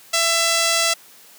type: tone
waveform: 5% pulse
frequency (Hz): 668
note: E5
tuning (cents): +23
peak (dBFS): -5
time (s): 0.13-0.94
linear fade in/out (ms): 10
effects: white hiss -47 dBFS RMS until 1.38 s + high-pass 150 Hz 12 dB/octave